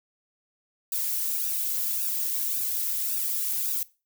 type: noise with flanger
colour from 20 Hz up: violet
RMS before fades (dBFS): -28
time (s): 0.92-3.83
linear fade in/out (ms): 2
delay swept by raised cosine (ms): 0.93 to 2.63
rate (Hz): 1.8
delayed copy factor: -0.9
effects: noise-tail reverb RT60 0.3 s tail -20 dB re dry